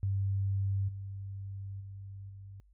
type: tone with level steps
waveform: sine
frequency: 98 Hz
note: G2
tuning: in tune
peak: -28 / -38 / -42 / -45 dBFS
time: 0.03-2.6 s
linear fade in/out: 0 ms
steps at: 0.88 / 1.8 / 2.29 s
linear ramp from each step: 10 ms
effects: added 50 Hz sine -60 dBFS peak until 2.73 s